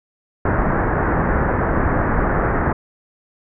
pink low-pass noise, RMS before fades -18 dBFS, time 0.45-2.73 s, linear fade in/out 5 ms, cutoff 1800 Hz, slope 48 dB/octave, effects none

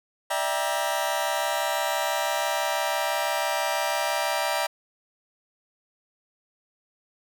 sawtooth chord, E half-diminished seventh, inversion third, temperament just, 593.3 / 659.3 / 791.1 / 949.3 Hz, D5 / E5 / G5 / Bb5, +18 / 0 / +16 / +31 cents, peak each -26 dBFS, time 0.3-4.67 s, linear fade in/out 10 ms, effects none

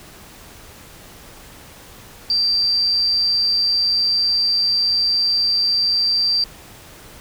sine tone with amplitude modulation, 4699 Hz, D8, in tune, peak -13 dBFS, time 2.3-6.44 s, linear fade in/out 2 ms, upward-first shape sine, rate 179 Hz, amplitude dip 40%, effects pink hiss -42 dBFS RMS until 7.2 s

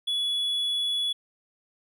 triangle tone, 3399 Hz, G#7, 39 cents sharp, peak -23 dBFS, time 0.07-1.13 s, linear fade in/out 10 ms, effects none

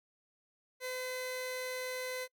sawtooth tone pair together, 509 / 1018 Hz, C5 / C6, -48 / -48 cents, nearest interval octave, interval 1200 cents, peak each -34 / -36 dBFS, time 0.8-2.28 s, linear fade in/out 50 ms, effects noise-tail reverb RT60 0.1 s tail -25 dB re dry

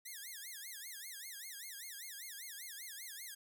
5% pulse tone with vibrato, 1864.7 Hz, A#6, in tune, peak -36 dBFS, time 0.05-3.35 s, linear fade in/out 10 ms, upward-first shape sine, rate 5.1 Hz, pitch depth 260 cents each way, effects none

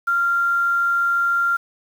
sine tone with quantisation, 1387 Hz, F6, 12 cents flat, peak -16 dBFS, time 0.07-1.57 s, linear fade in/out 10 ms, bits 7, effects none

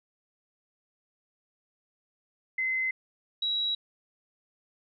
sine tone pair in turn, 2054 / 3877 Hz, C7 / B7, -33 / -33 cents, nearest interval major seventh, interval 1100 cents, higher second, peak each -26 dBFS, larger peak neither, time 2.58-2.91 / 3.42-3.75 s, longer neither, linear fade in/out 5 ms, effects none

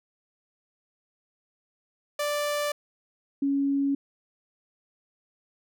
sawtooth / sine tone pair in turn, 587.3 / 278.3 Hz, D5 / C#4, 0 / +7 cents, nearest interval octave + minor second, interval 1293 cents, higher first, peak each -22 dBFS, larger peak neither, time 2.19-2.72 / 3.42-3.95 s, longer neither, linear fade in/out 5 ms, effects none

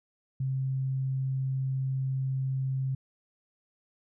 sine tone, 132.8 Hz, C3, 26 cents sharp, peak -27 dBFS, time 0.4-2.95 s, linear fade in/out 5 ms, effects none

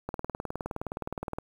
click train, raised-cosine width 1 ms, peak -19 dBFS, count 26, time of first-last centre 0.09-1.385 s, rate 19.3 Hz, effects 8-bit

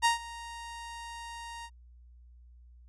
sawtooth tone with ADSR envelope, 932.3 Hz, A#5, in tune, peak -17 dBFS, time 0.02-1.7 s, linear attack 31 ms, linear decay 130 ms, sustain -20 dB, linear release 55 ms, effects added 60 Hz sine -52 dBFS peak until 2.88 s + resampled to 24000 Hz

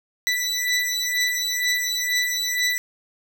20% pulse beating tone pair, 1975.5 / 1977.6 Hz, B6 / B6, 0 / +2 cents, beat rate 2.1 Hz, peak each -19 dBFS, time 0.27-2.78 s, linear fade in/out 0 ms, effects none

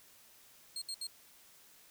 30% pulse tone bursts, 4229 Hz, C8, 18 cents sharp, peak -35 dBFS, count 3, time 0.76-1.069 s, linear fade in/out 2 ms, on 57 ms, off 69 ms, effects white hiss -61 dBFS RMS until 1.9 s

